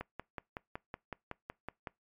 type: click train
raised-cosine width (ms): 0.5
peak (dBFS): -24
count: 11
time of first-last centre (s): 0.01-1.872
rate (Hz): 5.37
effects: noise-tail reverb RT60 0.2 s tail -24 dB re dry + MP3 96 kbps